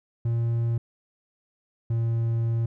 triangle tone pair in turn, 116.54 / 115.2 Hz, A#2 / A#2, 0 / -20 cents, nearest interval unison, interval 20 cents, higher first, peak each -20 dBFS, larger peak neither, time 0.25-0.78 / 1.9-2.66 s, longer second, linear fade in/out 5 ms, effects none

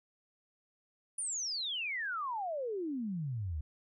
sine exponential sweep, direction down, 9790 to 70.6 Hz, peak -34 dBFS, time 1.18-3.61 s, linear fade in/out 5 ms, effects none

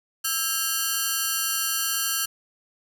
5% pulse ring-modulated tone, 1467 Hz, F#6, 15 cents flat, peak -9 dBFS, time 0.24-2.26 s, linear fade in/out 10 ms, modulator 145 Hz, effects 8-bit

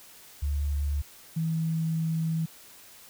sine tone pair in turn, 72.1 / 161.86 Hz, D2 / E3, -31 / -31 cents, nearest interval octave + major second, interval 1400 cents, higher second, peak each -25 dBFS, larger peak neither, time 0.42-1.02 / 1.36-2.46 s, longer second, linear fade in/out 10 ms, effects white hiss -51 dBFS RMS until 3.09 s

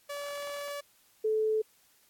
sawtooth / sine tone pair in turn, 574 / 434.9 Hz, D5 / A4, -40 / -20 cents, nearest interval perfect fourth, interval 480 cents, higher first, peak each -32 / -25 dBFS, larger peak second, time 0.09-0.81 / 1.24-1.62 s, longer first, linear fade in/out 10 ms, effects white hiss -65 dBFS RMS until 2.09 s + AAC 64 kbps

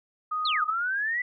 sine tone, 1244.5 Hz, D#6, in tune, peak -26 dBFS, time 0.31-0.71 s, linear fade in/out 10 ms
sine exponential two-way sweep, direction down then up, 4437 to 1211 to 2007 Hz, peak -25 dBFS, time 0.45-1.22 s, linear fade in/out 5 ms, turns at 0.63 s
effects none

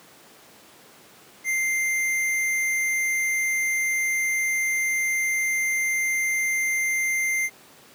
sine tone with hard clipping, 2093 Hz, C7, in tune, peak -23 dBFS, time 1.44-7.5 s, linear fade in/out 50 ms, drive 15 dB, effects pink hiss -50 dBFS RMS until 7.94 s + high-pass 200 Hz 12 dB/octave

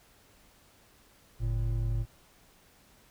triangle tone pair together, 48.16 / 113.3 Hz, G1 / A#2, -30 / -49 cents, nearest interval octave + minor third, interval 1481 cents, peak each -28 dBFS, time 1.39-2.06 s, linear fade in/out 50 ms, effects pink hiss -61 dBFS RMS until 3.1 s

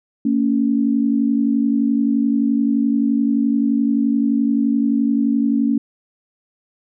sine tone pair together, 228.7 / 280.3 Hz, A#3 / C#4, -33 / +19 cents, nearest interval major third, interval 352 cents, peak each -17 dBFS, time 0.25-5.78 s, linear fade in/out 5 ms, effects none

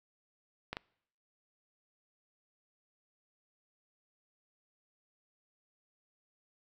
clicks, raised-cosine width 0.3 ms, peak -21 dBFS, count 2, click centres 0.73 / 0.769 s, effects noise-tail reverb RT60 0.7 s tail -25 dB re dry

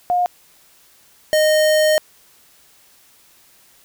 sine / square tone pair in turn, 714 / 617.4 Hz, F5 / D#5, +38 / -14 cents, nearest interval minor third, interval 252 cents, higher first, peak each -14 / -13 dBFS, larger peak second, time 0.1-0.26 / 1.33-1.98 s, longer second, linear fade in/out 0 ms, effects white hiss -52 dBFS RMS until 3.84 s

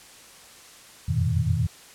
sine tone cluster, 85.9 / 92.8 / 113.8 / 123.3 / 158 Hz, F2 / F#2 / A#2 / B2 / D#3, -28 / +6 / -41 / -2 / +27 cents, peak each -27 dBFS, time 1.08-1.67 s, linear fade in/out 10 ms, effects white hiss -48 dBFS RMS until 1.94 s + low-pass 10000 Hz 12 dB/octave

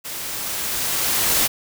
white noise with level ramp, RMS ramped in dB -31 to -17 dBFS, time 0.04-1.48 s, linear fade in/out 20 ms, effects none

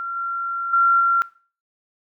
sine tone with level steps, 1372 Hz, F6, 31 cents flat, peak -25 / -23 / -13 / -15 dBFS, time 0-1.22 s, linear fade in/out 0 ms, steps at 0.16 / 0.73 / 1 s, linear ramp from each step 5 ms, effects noise-tail reverb RT60 0.4 s tail -19 dB re dry

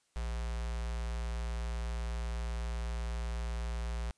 square tone with notch filter, 58 Hz, A#1, 8 cents flat, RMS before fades -36 dBFS, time 0.16-4.11 s, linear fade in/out 0 ms, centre 260 Hz, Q 0.77, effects white hiss -74 dBFS RMS until 4.17 s + resampled to 22050 Hz

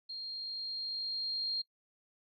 sine tone with level ramp, 4217 Hz, C8, 13 cents sharp, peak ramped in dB -39 to -31 dBFS, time 0.09-1.62 s, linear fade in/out 10 ms, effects noise-tail reverb RT60 0.1 s tail -24 dB re dry

